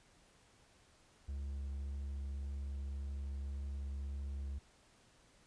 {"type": "tone with vibrato", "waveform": "triangle", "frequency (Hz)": 69.3, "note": "C#2", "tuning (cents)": 0, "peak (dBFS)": -37, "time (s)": [1.28, 4.59], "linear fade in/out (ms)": 10, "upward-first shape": "triangle", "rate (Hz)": 1.8, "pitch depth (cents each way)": 9, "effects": ["pink hiss -67 dBFS RMS until 5.46 s", "resampled to 22050 Hz"]}